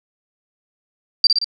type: tone with echo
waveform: sine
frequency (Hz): 4699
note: D8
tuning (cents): 0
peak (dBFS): -7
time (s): 1.24-1.27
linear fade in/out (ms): 2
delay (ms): 58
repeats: 3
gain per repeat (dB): -4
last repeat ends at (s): 1.444
effects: none